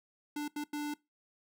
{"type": "tone bursts at uneven times", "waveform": "square", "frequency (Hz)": 295, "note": "D4", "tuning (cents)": 8, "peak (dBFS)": -35, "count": 3, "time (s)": [[0.36, 0.48], [0.56, 0.64], [0.73, 0.94]], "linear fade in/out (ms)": 5, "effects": ["noise-tail reverb RT60 0.2 s tail -21 dB re dry"]}